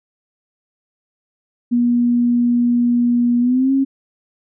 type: tone with pitch glide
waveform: sine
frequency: 240.6 to 270.1 Hz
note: B3 to C#4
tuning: -45 to -45 cents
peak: -12 dBFS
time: 1.71-3.85 s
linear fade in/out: 20 ms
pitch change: +200 cents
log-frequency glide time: 3.4-3.72 s
effects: none